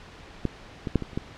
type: clicks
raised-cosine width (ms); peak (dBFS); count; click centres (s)
3; -11 / -16 / -7 / -18 / -30 / -14; 6; 0.453 / 0.872 / 0.957 / 1.023 / 1.132 / 1.175
effects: pink hiss -46 dBFS RMS until 1.37 s + low-pass 4000 Hz 12 dB/octave